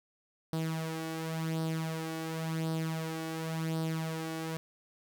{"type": "tone with flanger", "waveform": "sawtooth", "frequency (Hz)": 161.2, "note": "E3", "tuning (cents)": -38, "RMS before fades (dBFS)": -35, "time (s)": [0.53, 4.57], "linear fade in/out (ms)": 0, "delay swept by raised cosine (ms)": [0.21, 2.71], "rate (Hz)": 0.92, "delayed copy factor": 0.6, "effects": []}